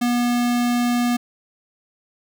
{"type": "tone", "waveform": "square", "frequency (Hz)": 241.9, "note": "B3", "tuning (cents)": -36, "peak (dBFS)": -18, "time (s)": [0.01, 1.17], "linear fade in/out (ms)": 10, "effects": []}